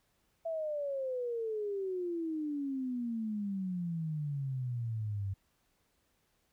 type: exponential sweep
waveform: sine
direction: down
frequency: 667 to 95.6 Hz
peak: -33 dBFS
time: 0.45-5.34 s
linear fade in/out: 10 ms
effects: pink hiss -75 dBFS RMS until 6.52 s